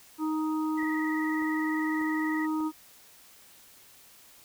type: harmonic tone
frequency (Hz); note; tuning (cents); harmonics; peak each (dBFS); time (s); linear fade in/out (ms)
312.1; D#4; +5; 1 / 3 / 4; -27 / -37 / -39; 0.18-2.72; 50
type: tone with vibrato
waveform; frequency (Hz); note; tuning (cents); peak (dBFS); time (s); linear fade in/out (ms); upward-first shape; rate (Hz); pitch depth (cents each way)
sine; 1929; B6; -41; -34; 0.77-2.47; 20; square; 20; 35
type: click train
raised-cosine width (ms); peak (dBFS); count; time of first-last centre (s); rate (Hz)
1; -34; 4; 0.83-2.605; 1.69
effects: white hiss -55 dBFS RMS until 4.44 s